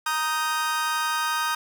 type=chord; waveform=40% pulse; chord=Eb major; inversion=second; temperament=just; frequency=933.4 / 1244.5 / 1555.6 Hz; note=Bb5 / Eb6 / G6; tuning=+2 / 0 / -14 cents; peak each=-28 / -26 / -28 dBFS; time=0.06-1.55 s; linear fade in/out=5 ms; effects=none